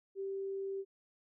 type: tone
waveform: sine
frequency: 390 Hz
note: G4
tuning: 9 cents flat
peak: -36 dBFS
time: 0.15-0.85 s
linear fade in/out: 50 ms
effects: none